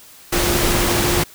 sine tone in noise, 350 Hz, F4, 4 cents sharp, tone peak -22 dBFS, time 0.32-1.24 s, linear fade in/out 10 ms, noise pink, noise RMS -18 dBFS, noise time 0.32-1.24 s, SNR -7 dB, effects white hiss -44 dBFS RMS until 1.34 s

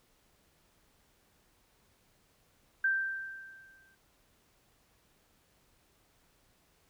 sine tone with exponential decay, 1568 Hz, G6, in tune, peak -24 dBFS, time 2.84-3.95 s, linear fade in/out 5 ms, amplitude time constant 240 ms, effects pink hiss -69 dBFS RMS until 6.89 s

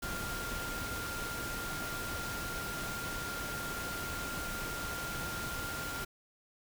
sine tone in noise, 1396.9 Hz, F6, in tune, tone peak -40 dBFS, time 0.02-6.05 s, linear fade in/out 10 ms, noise pink, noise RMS -40 dBFS, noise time 0.02-6.05 s, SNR -3 dB, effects none

